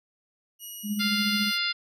5% pulse tone with pitch glide, 2900 to 2934 Hz, F#7 to F#7, -35 to -15 cents, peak -30 dBFS, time 0.59-1.59 s, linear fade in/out 50 ms, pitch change +20 cents, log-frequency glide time 0.91-1.21 s
sine tone with tremolo, 207.8 Hz, G#3, 1 cent sharp, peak -24 dBFS, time 0.83-1.52 s, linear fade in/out 50 ms, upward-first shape sine, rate 14 Hz, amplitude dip 55%
harmonic tone, 698.5 Hz, F5, in tune, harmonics 2 / 3 / 4 / 5 / 6 / 7, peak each -32 / -32 / -32 / -32 / -32 / -32 dBFS, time 0.99-1.73 s, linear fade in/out 20 ms
effects none

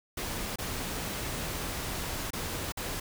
pink noise with dropouts, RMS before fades -35 dBFS, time 0.17-3 s, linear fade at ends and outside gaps 5 ms, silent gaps 0.559-0.585 / 2.306-2.332 / 2.722-2.771 s, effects none

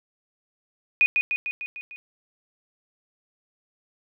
sine tone with echo, 2477 Hz, D#7, 8 cents flat, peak -14 dBFS, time 1.01-1.06 s, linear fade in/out 0 ms, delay 150 ms, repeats 6, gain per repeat -4 dB, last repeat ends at 1.96 s, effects none

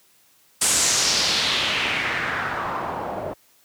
white noise with low-pass filter sweep, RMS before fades -23 dBFS, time 0.61-3.34 s, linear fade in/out 10 ms, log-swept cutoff 9000 to 600 Hz, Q 2.4, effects white hiss -58 dBFS RMS until 3.64 s + high-pass 60 Hz 12 dB/octave

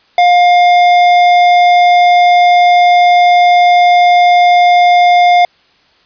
triangle tone with hard clipping, 708 Hz, F5, 23 cents sharp, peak -6 dBFS, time 0.18-5.45 s, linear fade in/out 2 ms, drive 15 dB, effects white hiss -50 dBFS RMS until 6.05 s + resampled to 11025 Hz

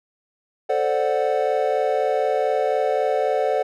triangle chord, D dominant seventh, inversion second, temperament equal, 440 / 523.3 / 587.3 / 740 Hz, A4 / C5 / D5 / F#5, 0 / 0 / 0 / 0 cents, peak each -22 dBFS, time 0.69-3.63 s, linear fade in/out 10 ms, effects none

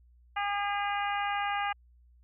harmonic tone, 405.9 Hz, G#4, 40 cents flat, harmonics 2 / 3 / 4 / 5 / 6 / 7, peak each -31 / -35 / -37 / -39 / -41 / -42 dBFS, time 0.36-1.73 s, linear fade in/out 10 ms, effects added 60 Hz sine -57 dBFS peak until 2.23 s

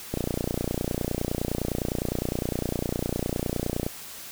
click train, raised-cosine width 2 ms, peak -13 dBFS, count 112, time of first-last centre 0.14-3.865 s, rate 29.8 Hz, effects white hiss -41 dBFS RMS until 4.31 s

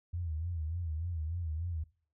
sine tone with vibrato, 82.41 Hz, E2, in tune, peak -33 dBFS, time 0.13-1.84 s, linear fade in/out 10 ms, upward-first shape sine, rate 3.4 Hz, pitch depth 120 cents each way, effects noise-tail reverb RT60 0.5 s tail -22 dB re dry

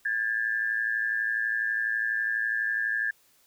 sine tone pair together, 1630.9 / 1743 Hz, G#6 / A6, -32 / -17 cents, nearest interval minor second, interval 115 cents, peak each -28 dBFS, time 0.05-3.11 s, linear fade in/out 5 ms, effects white hiss -63 dBFS RMS until 3.46 s

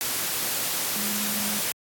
sine tone in noise, 207.7 Hz, G#3, in tune, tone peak -33 dBFS, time 0.96-1.59 s, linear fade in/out 0 ms, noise white, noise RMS -27 dBFS, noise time 0.01-1.72 s, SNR -9 dB, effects high-pass 100 Hz 12 dB/octave + AAC 64 kbps

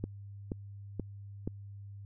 click train, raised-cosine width 3 ms, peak -21 dBFS, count 4, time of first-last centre 0.04-1.475 s, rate 2.09 Hz, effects added 100 Hz sine -44 dBFS peak until 2.05 s

